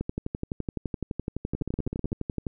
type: two click trains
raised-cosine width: 3 ms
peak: -16 / -18 dBFS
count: 30 / 10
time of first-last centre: 0.01-2.468 / 1.55-2.12 s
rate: 11.8 / 15.8 Hz
effects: none